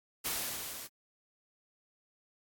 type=noise with level ramp; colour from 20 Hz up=white; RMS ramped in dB=-33 to -45 dBFS; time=0.24-0.88 s; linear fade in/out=20 ms; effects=AAC 64 kbps